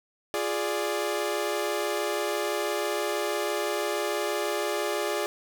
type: chord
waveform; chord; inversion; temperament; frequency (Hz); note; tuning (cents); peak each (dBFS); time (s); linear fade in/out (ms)
sawtooth; D diminished; first; equal; 349.2 / 415.3 / 587.3; F4 / Ab4 / D5; 0 / 0 / 0; -29 / -26 / -27; 0.34-5.26; 0
effects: none